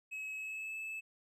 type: tone with pitch glide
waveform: triangle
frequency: 2568 to 2613 Hz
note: E7 to E7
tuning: -46 to -16 cents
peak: -38 dBFS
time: 0.11-1.01 s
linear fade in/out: 20 ms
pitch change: +30 cents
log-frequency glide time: 0.35-0.75 s
effects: none